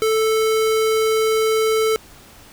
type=tone; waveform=square; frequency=440 Hz; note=A4; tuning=in tune; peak=-16 dBFS; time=0.02-1.96 s; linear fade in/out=0 ms; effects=pink hiss -45 dBFS RMS until 2.52 s